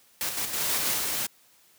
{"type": "noise with tremolo", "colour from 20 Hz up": "white", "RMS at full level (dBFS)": -29, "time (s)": [0.21, 0.98], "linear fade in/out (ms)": 0, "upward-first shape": "square", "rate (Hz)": 6.2, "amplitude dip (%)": 45}
{"type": "noise", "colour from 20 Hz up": "white", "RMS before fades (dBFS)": -29, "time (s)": [0.6, 1.27], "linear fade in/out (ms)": 10}
{"effects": ["white hiss -60 dBFS RMS until 1.78 s", "high-pass 80 Hz 12 dB/octave"]}